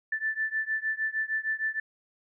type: beating tone pair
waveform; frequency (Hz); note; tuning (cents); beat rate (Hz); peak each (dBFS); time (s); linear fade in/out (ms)
sine; 1758 / 1764.5; A6 / A6; -2 / +4; 6.5; -30 / -31; 0.12-1.8; 5
effects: none